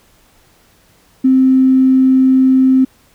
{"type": "tone with tanh clipping", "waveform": "triangle", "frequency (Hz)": 261.6, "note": "C4", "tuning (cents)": 0, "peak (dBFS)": -6, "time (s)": [1.24, 2.85], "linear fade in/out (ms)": 10, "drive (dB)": 3, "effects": ["pink hiss -51 dBFS RMS until 3.14 s"]}